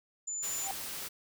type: tone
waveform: sine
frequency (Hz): 7040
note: A8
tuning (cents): 0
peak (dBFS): -34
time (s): 0.27-0.68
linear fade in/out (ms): 10
type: noise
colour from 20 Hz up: white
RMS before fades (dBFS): -40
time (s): 0.42-1.09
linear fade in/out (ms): 20
type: tone with exponential growth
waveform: sine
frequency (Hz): 784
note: G5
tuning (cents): 0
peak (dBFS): -31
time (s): 0.55-0.71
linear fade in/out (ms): 0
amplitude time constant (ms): 33
effects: none